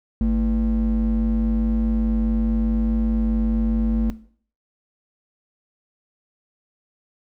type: ring-modulated tone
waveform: triangle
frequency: 138.59 Hz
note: C#3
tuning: in tune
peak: -11 dBFS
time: 0.21-4.1 s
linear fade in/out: 0 ms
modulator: 86.2 Hz
effects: noise-tail reverb RT60 0.5 s tail -17 dB re dry + tanh soft clip ceiling -8 dBFS